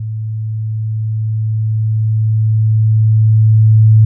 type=tone with level ramp; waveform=sine; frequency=109.5 Hz; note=A2; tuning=8 cents flat; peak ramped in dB=-18 to -3 dBFS; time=0-4.05 s; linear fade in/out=5 ms; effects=none